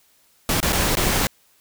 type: noise with dropouts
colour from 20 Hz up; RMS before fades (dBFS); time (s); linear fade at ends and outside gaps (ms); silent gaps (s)
pink; -20; 0.49-1.27; 1; 0.603-0.628 / 0.724-0.729 / 0.954-0.97
effects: white hiss -59 dBFS RMS until 1.6 s